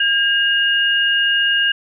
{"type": "tone pair together", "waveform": "sine", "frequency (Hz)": [1618, 2847], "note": ["G#6", "F7"], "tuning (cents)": [-46, 33], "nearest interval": "minor seventh", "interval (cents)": 979, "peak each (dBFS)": -16, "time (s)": [0, 1.72], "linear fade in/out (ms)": 5, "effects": []}